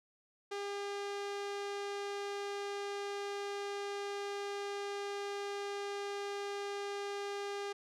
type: tone with low-pass filter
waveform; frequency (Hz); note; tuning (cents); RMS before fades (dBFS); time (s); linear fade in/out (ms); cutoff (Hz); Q
sawtooth; 403; G4; +48; -40; 0.51-7.73; 10; 6300; 0.8
effects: none